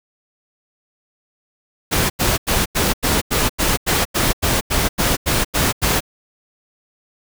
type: noise bursts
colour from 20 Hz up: pink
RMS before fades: -17 dBFS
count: 15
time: 1.91-6.006 s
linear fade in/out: 20 ms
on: 190 ms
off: 89 ms
effects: none